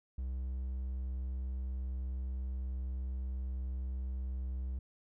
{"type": "tone", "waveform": "triangle", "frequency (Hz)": 64.2, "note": "C2", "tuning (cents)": -32, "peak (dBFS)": -33, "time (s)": [0.18, 4.79], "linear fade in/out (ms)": 5, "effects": []}